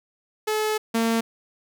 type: tone pair in turn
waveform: sawtooth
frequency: 430 / 227.8 Hz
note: A4 / A#3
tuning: -40 / -40 cents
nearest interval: major seventh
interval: 1100 cents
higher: first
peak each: -18 / -16 dBFS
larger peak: second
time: 0.47-0.78 / 0.94-1.21 s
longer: first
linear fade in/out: 10 ms
effects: none

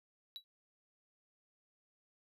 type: tone with exponential decay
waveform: triangle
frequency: 3909 Hz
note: B7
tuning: 19 cents flat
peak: -38 dBFS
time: 0.36-0.44 s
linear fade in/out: 0 ms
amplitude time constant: 17 ms
effects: none

